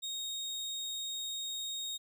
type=tone; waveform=30% pulse; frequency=3729 Hz; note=A#7; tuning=in tune; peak=-34 dBFS; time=0.02-1.98 s; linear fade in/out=20 ms; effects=none